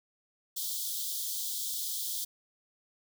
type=high-pass noise; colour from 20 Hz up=white; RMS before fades=-35 dBFS; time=0.56-2.25 s; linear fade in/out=10 ms; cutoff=3200 Hz; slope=96 dB/octave; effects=none